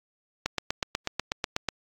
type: click train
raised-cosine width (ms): 0.2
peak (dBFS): -9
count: 11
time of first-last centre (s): 0.46-1.687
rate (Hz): 8.15
effects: AAC 48 kbps